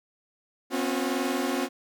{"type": "tone cluster", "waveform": "sawtooth", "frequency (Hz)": [251.1, 272.5, 359.1], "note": ["B3", "C#4", "F4"], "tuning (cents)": [29, -29, 48], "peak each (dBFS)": [-27, -25, -27], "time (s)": [0.7, 1.69], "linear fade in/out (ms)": 50, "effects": []}